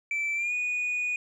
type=tone with pitch glide; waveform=sine; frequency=2327 to 2465 Hz; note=D7 to D#7; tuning=-17 to -17 cents; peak=-24 dBFS; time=0.11-1.16 s; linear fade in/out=2 ms; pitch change=+100 cents; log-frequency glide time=0.35-0.53 s; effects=tanh soft clip ceiling -25 dBFS